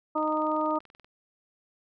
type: harmonic tone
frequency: 308.4 Hz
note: D#4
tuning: 15 cents flat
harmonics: 1 / 2 / 3 / 4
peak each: -30 / -30 / -30 / -30 dBFS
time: 0.15-0.79 s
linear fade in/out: 10 ms
type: click train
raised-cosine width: 0.3 ms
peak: -37 dBFS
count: 19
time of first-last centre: 0.18-1.045 s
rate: 20.8 Hz
effects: none